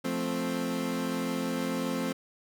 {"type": "chord", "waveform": "30% pulse", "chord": "F major", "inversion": "none", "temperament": "equal", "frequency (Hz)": [174.61, 220, 261.6], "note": ["F3", "A3", "C4"], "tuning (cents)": [0, 0, 0], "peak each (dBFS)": [-33, -32, -29], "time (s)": [0.04, 2.13], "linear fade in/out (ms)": 10, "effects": []}